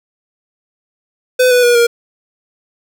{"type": "tone with pitch steps", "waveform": "square", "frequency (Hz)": [505, 493.5, 482.2, 471.2], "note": ["B4", "B4", "B4", "A#4"], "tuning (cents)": [39, -1, -41, 19], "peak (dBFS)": -8, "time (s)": [1.39, 1.87], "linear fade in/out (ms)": 10, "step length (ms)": 120, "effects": []}